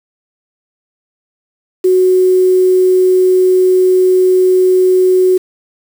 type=tone with quantisation; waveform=sine; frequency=370 Hz; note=F#4; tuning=in tune; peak=-6 dBFS; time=1.84-5.38 s; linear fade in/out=10 ms; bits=5; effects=none